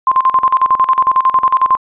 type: tone with tremolo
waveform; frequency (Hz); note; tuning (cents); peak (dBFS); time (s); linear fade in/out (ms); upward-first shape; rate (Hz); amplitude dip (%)
sine; 1046.5; C6; 0; -6; 0.07-1.77; 2; square; 11; 80
effects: resampled to 8000 Hz